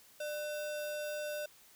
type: tone with sample-and-hold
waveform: sine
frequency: 598 Hz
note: D5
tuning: 31 cents sharp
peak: -36 dBFS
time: 0.2-1.46 s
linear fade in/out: 5 ms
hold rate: 2100 Hz
effects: white hiss -61 dBFS RMS until 1.75 s